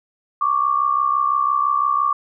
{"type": "tone pair together", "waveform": "sine", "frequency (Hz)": [1108.7, 1174.6], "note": ["C#6", "D6"], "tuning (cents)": [0, 0], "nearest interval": "minor second", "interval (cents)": 100, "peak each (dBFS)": [-19, -18], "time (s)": [0.41, 2.13], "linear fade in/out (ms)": 5, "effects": []}